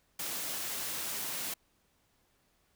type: high-pass noise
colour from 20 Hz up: white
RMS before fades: -37 dBFS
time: 0.19-1.54 s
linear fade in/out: 5 ms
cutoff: 100 Hz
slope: 12 dB/octave
effects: pink hiss -72 dBFS RMS until 2.75 s

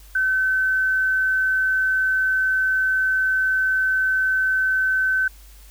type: tone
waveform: sine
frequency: 1528 Hz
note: G6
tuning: 45 cents flat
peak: -17 dBFS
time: 0.15-5.28 s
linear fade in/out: 5 ms
effects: added 50 Hz sine -43 dBFS peak until 5.7 s + white hiss -51 dBFS RMS until 5.7 s

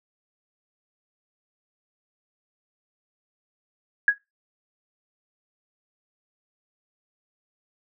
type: tone with exponential decay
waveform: sine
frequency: 1661.2 Hz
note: G#6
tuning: in tune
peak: -10 dBFS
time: 4.08-4.18 s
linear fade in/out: 2 ms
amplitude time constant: 20 ms
effects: noise-tail reverb RT60 0.2 s tail -17 dB re dry

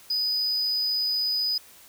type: tone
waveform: triangle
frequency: 4978 Hz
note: D#8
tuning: in tune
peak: -22 dBFS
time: 0.1-1.58 s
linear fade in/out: 5 ms
effects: white hiss -51 dBFS RMS until 1.88 s

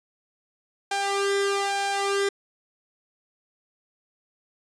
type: tone with flanger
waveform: sawtooth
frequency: 397.7 Hz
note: G4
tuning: 25 cents sharp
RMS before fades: -25 dBFS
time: 0.91-2.29 s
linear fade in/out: 5 ms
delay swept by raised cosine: 1.2 to 1.96 ms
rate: 1.1 Hz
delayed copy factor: +0.75
effects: resampled to 22050 Hz

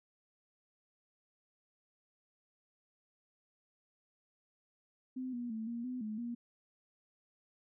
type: tone with pitch steps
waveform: sine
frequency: 256.9 / 241.4 / 221.5 / 235.1 / 252 / 214.8 / 237.6 Hz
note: C4 / B3 / A3 / A#3 / B3 / A3 / A#3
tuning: -32 / -39 / +12 / +15 / +35 / -41 / +33 cents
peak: -37 dBFS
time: 5.16-6.35 s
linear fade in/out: 10 ms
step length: 170 ms
effects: none

